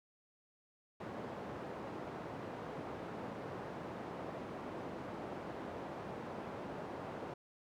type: band-pass noise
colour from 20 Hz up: white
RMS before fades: -45 dBFS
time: 1-7.34 s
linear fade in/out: 5 ms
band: 110 to 710 Hz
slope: 12 dB/octave
effects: none